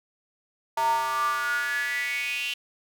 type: tone with high-pass filter sweep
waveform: square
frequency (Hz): 130.81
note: C3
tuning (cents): 0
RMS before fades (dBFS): -27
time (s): 0.77-2.54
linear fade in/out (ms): 5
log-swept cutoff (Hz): 840 to 2900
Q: 9.2
effects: none